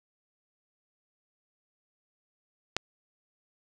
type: click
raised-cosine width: 0.2 ms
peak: -9 dBFS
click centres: 2.766 s
effects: none